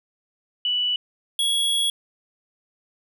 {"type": "tone pair in turn", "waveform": ["sine", "square"], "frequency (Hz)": [2960, 3338], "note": ["F#7", "G#7"], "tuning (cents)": [0, 8], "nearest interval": "major second", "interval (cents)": 208, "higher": "second", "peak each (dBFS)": -20, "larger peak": "neither", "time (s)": [[0.65, 0.96], [1.39, 1.9]], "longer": "second", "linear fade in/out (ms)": 2, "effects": []}